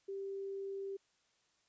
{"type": "tone", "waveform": "sine", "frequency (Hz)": 392, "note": "G4", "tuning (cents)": 0, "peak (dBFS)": -39, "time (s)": [0.08, 0.97], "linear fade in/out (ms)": 10, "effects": ["white hiss -75 dBFS RMS until 1.68 s", "resampled to 16000 Hz"]}